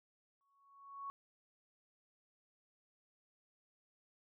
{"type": "tone with exponential growth", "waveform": "sine", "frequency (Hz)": 1111, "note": "C#6", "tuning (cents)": 4, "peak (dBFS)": -40, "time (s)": [0.41, 1.1], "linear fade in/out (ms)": 0, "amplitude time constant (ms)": 150, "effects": []}